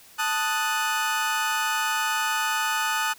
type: chord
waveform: 30% pulse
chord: D# diminished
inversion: second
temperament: equal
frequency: 880 / 1244.5 / 1480 Hz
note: A5 / D#6 / F#6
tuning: 0 / 0 / 0 cents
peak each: -25 dBFS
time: 0.18-3.14 s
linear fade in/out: 20 ms
effects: white hiss -51 dBFS RMS until 3.18 s